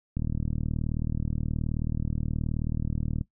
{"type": "click train", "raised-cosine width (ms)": 5, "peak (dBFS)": -17, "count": 119, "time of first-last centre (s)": [0.17, 3.211], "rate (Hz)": 38.8, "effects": ["noise-tail reverb RT60 0.1 s tail -17 dB re dry"]}